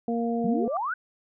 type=harmonic tone; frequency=233.1 Hz; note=A#3; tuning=in tune; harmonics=1 / 2 / 3; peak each=-26 / -30 / -32 dBFS; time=0.08-0.68 s; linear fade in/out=2 ms
type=exponential sweep; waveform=sine; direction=up; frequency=171.6 to 1561 Hz; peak=-26 dBFS; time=0.44-0.94 s; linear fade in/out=5 ms
type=tone with exponential growth; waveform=sine; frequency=1174.7 Hz; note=D6; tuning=in tune; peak=-24 dBFS; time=0.64-0.77 s; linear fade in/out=2 ms; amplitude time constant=28 ms
effects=none